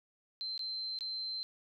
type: tone with dropouts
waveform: sine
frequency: 4107 Hz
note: C8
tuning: 33 cents flat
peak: -36 dBFS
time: 0.41-1.43 s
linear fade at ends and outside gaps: 0 ms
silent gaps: 0.578-0.593 / 0.988-1.008 s
effects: none